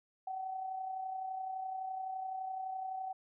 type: tone with amplitude modulation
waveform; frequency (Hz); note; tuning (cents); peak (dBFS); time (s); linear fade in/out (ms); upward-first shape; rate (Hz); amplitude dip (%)
sine; 758; F#5; +42; -35; 0.27-3.13; 5; sine; 31.8; 45
effects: none